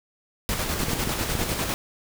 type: noise with tremolo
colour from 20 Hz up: pink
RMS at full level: -26 dBFS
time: 0.49-1.74 s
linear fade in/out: 0 ms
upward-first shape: square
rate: 10 Hz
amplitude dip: 35%
type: clicks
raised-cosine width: 3 ms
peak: -15 dBFS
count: 9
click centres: 0.803 / 0.833 / 0.884 / 0.933 / 1.074 / 1.212 / 1.353 / 1.416 / 1.518 s
effects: none